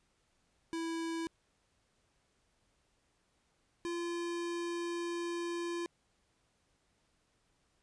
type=tone pair in turn; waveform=square; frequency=329.6 / 343.4 Hz; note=E4 / F4; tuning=0 / -29 cents; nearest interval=minor second; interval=71 cents; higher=second; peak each=-36 / -36 dBFS; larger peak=neither; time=0.73-1.27 / 3.85-5.86 s; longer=second; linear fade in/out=0 ms; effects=pink hiss -75 dBFS RMS until 7.82 s + resampled to 22050 Hz